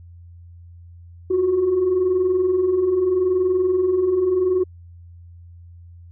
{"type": "tone pair together", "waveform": "sine", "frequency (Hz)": [349.2, 370], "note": ["F4", "F#4"], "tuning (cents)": [0, 0], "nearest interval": "minor second", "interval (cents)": 100, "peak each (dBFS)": [-24, -15], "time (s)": [1.3, 4.64], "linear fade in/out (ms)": 10, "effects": ["tanh soft clip ceiling -12 dBFS", "added 86 Hz sine -40 dBFS peak until 6.11 s"]}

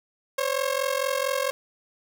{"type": "ring-modulated tone", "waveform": "sawtooth", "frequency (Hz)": 540, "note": "C#5", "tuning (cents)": -45, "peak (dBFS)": -17, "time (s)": [0.38, 1.51], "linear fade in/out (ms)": 0, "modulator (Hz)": 22.2, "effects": []}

